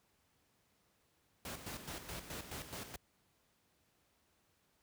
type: noise with tremolo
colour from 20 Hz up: pink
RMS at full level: -44 dBFS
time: 1.45-2.96 s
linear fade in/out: 2 ms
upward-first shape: square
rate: 4.7 Hz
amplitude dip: 60%
effects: pink hiss -75 dBFS RMS until 4.82 s + high-pass 60 Hz 12 dB/octave